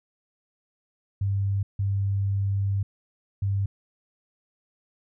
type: tone bursts at uneven times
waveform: sine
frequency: 98.9 Hz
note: G2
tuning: 16 cents sharp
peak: -22 dBFS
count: 3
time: 1.21-1.63 / 1.79-2.83 / 3.42-3.66 s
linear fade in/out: 5 ms
effects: none